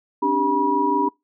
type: tone cluster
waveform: sine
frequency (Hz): 270.2 / 295.7 / 394.8 / 968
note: C#4 / D4 / G4 / B5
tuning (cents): -44 / +12 / +12 / -35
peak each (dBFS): -27 / -23 / -25 / -19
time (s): 0.22-1.09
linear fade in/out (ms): 10
effects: noise-tail reverb RT60 0.2 s tail -26 dB re dry

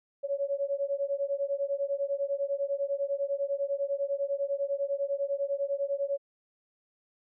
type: beating tone pair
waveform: sine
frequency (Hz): 554.4 / 564.4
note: C#5 / C#5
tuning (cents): 0 / +31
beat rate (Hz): 10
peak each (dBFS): -31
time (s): 0.23-6.18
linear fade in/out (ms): 20
effects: none

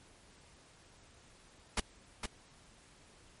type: noise with echo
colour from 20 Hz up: pink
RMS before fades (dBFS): -31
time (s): 1.77-1.8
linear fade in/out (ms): 5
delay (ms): 460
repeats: 1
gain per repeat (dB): -6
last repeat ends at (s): 2.26
effects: pink hiss -61 dBFS RMS until 3.4 s + MP3 48 kbps

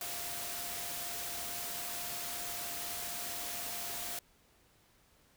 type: tone in noise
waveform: sine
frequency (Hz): 698.5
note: F5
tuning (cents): 0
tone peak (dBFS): -49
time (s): 0.01-4.19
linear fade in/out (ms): 2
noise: white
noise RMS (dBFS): -40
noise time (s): 0.01-4.19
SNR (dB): -12
effects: pink hiss -67 dBFS RMS until 5.36 s

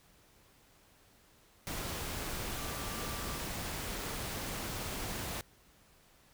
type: tone in noise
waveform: sine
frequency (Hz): 1174.7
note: D6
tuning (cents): 0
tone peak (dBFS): -48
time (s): 2.57-3.38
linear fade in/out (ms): 0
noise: pink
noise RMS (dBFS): -39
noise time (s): 1.67-5.41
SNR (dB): -12
effects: pink hiss -64 dBFS RMS until 6.33 s

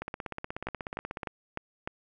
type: two click trains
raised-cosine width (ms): 0.5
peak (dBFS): -18 / -20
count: 5 / 21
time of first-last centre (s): 0.67-1.875 / 0.02-1.232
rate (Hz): 3.32 / 16.5
effects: none

